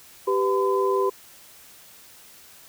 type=tone cluster; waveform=sine; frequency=390.7 / 496.5 / 1015 Hz; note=G4 / B4 / B5; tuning=-6 / +9 / +47 cents; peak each=-21 / -27 / -25 dBFS; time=0.27-1.1 s; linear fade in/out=10 ms; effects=white hiss -49 dBFS RMS until 2.68 s